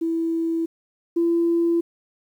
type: tone pair in turn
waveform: sine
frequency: 329.6 / 338.1 Hz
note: E4 / E4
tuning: 0 / +44 cents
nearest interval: unison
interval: 44 cents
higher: second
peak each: -20 / -16 dBFS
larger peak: second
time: 0.01-0.66 / 1.16-1.81 s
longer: neither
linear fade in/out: 10 ms
effects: tanh soft clip ceiling -12 dBFS + 9-bit

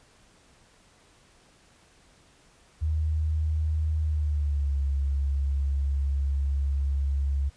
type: tone with pitch glide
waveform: sine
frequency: 77.78 to 69.29 Hz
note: D#2 to C#2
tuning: 0 to 0 cents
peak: -23 dBFS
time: 2.81-7.5 s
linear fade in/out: 20 ms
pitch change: -200 cents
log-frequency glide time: 4.01-4.77 s
effects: pink hiss -59 dBFS RMS until 7.56 s + resampled to 22050 Hz

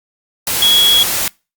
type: tone in noise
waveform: sine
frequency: 3335 Hz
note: G#7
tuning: 7 cents sharp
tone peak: -8 dBFS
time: 0.62-1.03 s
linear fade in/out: 2 ms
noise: white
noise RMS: -17 dBFS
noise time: 0.47-1.28 s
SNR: +6 dB
effects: noise-tail reverb RT60 0.3 s tail -26 dB re dry + Opus 48 kbps

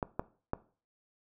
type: clicks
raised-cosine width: 1 ms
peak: -17 dBFS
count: 3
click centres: 0.028 / 0.195 / 0.534 s
effects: noise-tail reverb RT60 0.4 s tail -18 dB re dry

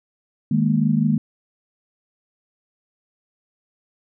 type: chord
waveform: sine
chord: D# suspended fourth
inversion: none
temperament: equal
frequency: 155.56 / 207.7 / 233.1 Hz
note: D#3 / G#3 / A#3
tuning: 0 / 0 / 0 cents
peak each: -20 dBFS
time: 0.51-1.18 s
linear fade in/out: 5 ms
effects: none

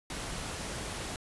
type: noise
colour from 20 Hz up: pink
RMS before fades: -38 dBFS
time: 0.1-1.16 s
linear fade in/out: 2 ms
effects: resampled to 24000 Hz

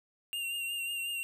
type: tone with vibrato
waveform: square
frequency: 2780 Hz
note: F7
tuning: 9 cents flat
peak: -34 dBFS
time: 0.33-1.23 s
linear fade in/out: 0 ms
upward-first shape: triangle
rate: 5.5 Hz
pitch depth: 38 cents each way
effects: none

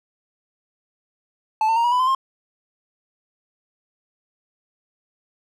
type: tone with pitch steps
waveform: triangle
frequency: 872 / 901.2 / 931.4 / 962.5 / 994.7 / 1028 / 1062.5 Hz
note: A5 / A5 / A#5 / B5 / B5 / C6 / C6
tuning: -16 / +41 / -2 / -45 / +12 / -31 / +26 cents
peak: -14 dBFS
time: 1.61-2.149 s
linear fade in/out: 2 ms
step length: 77 ms
effects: none

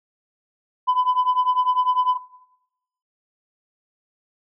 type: tone with tremolo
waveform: sine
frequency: 1004 Hz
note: B5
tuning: 28 cents sharp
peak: -11 dBFS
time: 0.87-2.18 s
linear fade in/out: 20 ms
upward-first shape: triangle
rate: 10 Hz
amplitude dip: 90%
effects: noise-tail reverb RT60 0.9 s tail -20 dB re dry + tanh soft clip ceiling -13 dBFS

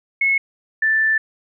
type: tone pair in turn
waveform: sine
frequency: 2185 / 1764.9 Hz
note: C#7 / A6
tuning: -26 / +5 cents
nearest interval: major third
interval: 369 cents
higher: first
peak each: -14 dBFS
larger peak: neither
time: 0.21-0.38 / 0.82-1.18 s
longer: second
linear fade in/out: 5 ms
effects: none

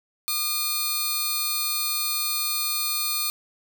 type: tone pair together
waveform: 10% pulse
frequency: 1216 / 4316 Hz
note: D#6 / C#8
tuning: -40 / -47 cents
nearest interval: octave + minor seventh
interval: 2193 cents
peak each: -22 / -18 dBFS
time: 0.28-3.3 s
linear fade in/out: 0 ms
effects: none

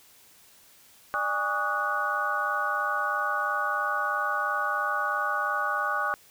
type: tone cluster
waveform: sine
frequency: 596 / 819 / 1131 / 1234 / 1471 Hz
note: D5 / G#5 / C#6 / D#6 / F#6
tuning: +25 / -24 / +34 / -15 / -11 cents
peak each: -36 / -33 / -31 / -31 / -29 dBFS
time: 1.14-6.14 s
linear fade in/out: 0 ms
effects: white hiss -56 dBFS RMS until 6.3 s

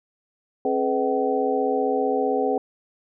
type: tone cluster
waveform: sine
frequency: 268.2 / 424.5 / 500 / 632 / 759 Hz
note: C4 / G#4 / B4 / D#5 / F#5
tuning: +43 / +38 / +21 / +27 / +44 cents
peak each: -27 / -24 / -25 / -33 / -26 dBFS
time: 0.65-2.58 s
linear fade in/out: 2 ms
effects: none

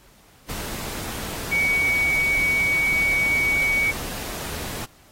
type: tone in noise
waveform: sine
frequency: 2248 Hz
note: C#7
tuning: 24 cents sharp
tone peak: -18 dBFS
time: 1.51-3.92 s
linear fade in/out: 20 ms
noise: pink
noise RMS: -32 dBFS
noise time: 0.48-4.86 s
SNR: +11 dB
effects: pink hiss -54 dBFS RMS until 5.11 s + AAC 48 kbps

